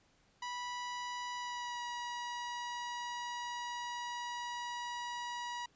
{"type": "tone with pitch glide", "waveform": "sawtooth", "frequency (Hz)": [980, 964.3], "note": ["B5", "B5"], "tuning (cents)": [-14, -42], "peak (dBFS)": -35, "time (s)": [0.42, 5.66], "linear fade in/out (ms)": 5, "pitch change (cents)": -28, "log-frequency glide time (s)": [1.37, 1.82], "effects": ["pink hiss -70 dBFS RMS until 5.75 s", "resampled to 16000 Hz"]}